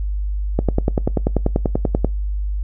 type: click train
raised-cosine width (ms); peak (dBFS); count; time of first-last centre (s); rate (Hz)
2; -3; 16; 0.59-2.046; 10.3
effects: noise-tail reverb RT60 0.2 s tail -23 dB re dry + added 50 Hz sine -19 dBFS peak until 2.63 s